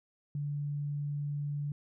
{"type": "tone", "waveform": "sine", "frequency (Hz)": 145.1, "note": "D3", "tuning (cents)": -21, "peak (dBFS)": -32, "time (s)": [0.35, 1.72], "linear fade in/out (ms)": 2, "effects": []}